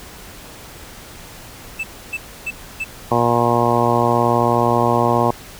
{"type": "tone bursts", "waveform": "triangle", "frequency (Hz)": 2637, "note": "E7", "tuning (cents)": 0, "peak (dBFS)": -19, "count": 4, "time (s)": [1.79, 2.844], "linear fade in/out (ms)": 10, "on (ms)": 46, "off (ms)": 290}
{"type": "harmonic tone", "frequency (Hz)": 119, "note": "A#2", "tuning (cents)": 36, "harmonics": [1, 2, 3, 4, 5, 6, 7, 8, 9], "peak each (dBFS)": [-22, -22, -22, -22, -22, -22, -22, -22, -22], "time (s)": [3.11, 5.31], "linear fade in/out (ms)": 5}
{"effects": ["pink hiss -38 dBFS RMS until 5.59 s"]}